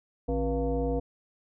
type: tone with frequency modulation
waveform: sine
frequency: 269.7 Hz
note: C#4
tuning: 47 cents flat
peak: -25 dBFS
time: 0.28-1 s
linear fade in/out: 10 ms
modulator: 212 Hz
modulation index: 1.6
effects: none